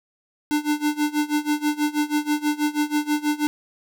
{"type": "tone with tremolo", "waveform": "square", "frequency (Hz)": 298.3, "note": "D4", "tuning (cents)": 27, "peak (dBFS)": -18, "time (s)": [0.51, 3.47], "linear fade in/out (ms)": 0, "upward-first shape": "sine", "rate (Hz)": 6.2, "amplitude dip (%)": 90, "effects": []}